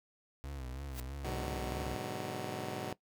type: tone with vibrato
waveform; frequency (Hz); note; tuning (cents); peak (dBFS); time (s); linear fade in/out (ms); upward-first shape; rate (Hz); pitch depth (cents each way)
35% pulse; 66.3; C2; +23; -39; 0.44-1.95; 0; sine; 3.1; 110
type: noise with exponential growth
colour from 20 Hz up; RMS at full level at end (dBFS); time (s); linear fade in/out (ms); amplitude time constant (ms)
white; -41; 0.88-1; 2; 24
type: chord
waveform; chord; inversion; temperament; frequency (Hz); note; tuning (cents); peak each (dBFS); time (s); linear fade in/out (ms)
10% pulse; G# half-diminished seventh; none; just; 103.83 / 124.59 / 149.51 / 186.89; G#2 / B2 / D3 / F#3; 0 / +16 / +31 / +18; -36; 1.24-2.93; 5
effects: noise-tail reverb RT60 0.1 s tail -19 dB re dry